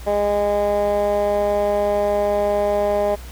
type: tone with band-pass filter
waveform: 15% pulse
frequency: 205 Hz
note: G#3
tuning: 22 cents flat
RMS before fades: -19 dBFS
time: 0.06-3.16 s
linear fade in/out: 20 ms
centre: 620 Hz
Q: 2.4
effects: added 61 Hz sine -34 dBFS peak until 3.31 s + pink hiss -42 dBFS RMS until 3.31 s